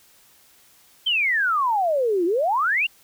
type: exponential two-way sweep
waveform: sine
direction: down then up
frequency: 3189 to 329.6 to 2909 Hz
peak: -18 dBFS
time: 1.06-2.87 s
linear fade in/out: 10 ms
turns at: 2.25 s
effects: white hiss -55 dBFS RMS until 3.03 s